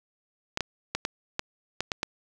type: clicks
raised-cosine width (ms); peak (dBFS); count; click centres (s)
0.2; -10; 8; 0.574 / 0.607 / 0.95 / 1.051 / 1.394 / 1.806 / 1.918 / 2.031
effects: none